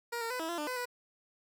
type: tone with pitch steps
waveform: 15% pulse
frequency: 472.1 / 458.8 / 502 / 324.3 / 342.8 / 298.7 / 505 / 491.3 Hz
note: A#4 / A#4 / B4 / E4 / F4 / D4 / B4 / B4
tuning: +22 / -28 / +28 / -28 / -32 / +29 / +39 / -9 cents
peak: -28 dBFS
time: 0.12-0.856 s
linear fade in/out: 10 ms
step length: 92 ms
effects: none